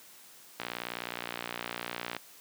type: click train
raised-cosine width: 0.3 ms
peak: -18 dBFS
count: 94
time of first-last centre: 0.6-2.166 s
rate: 59.4 Hz
effects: white hiss -54 dBFS RMS until 2.4 s + high-pass 150 Hz 12 dB/octave